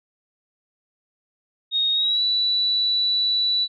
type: tone with pitch glide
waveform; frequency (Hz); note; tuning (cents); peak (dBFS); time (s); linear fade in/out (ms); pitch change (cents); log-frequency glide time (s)
sine; 3729 to 3951; A#7 to B7; 0 to 0; -18; 1.71-3.68; 50; +100; 1.93-2.22
effects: none